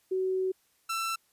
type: tone pair in turn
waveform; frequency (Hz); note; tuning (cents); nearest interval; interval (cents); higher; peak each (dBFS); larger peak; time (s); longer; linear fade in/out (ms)
sine / sawtooth; 375.5 / 1338.1; F#4 / E6; +26 / +26; octave + minor seventh; 2200; second; -26; neither; 0.11-0.52 / 0.89-1.16; first; 10
effects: white hiss -69 dBFS RMS until 1.32 s + resampled to 32000 Hz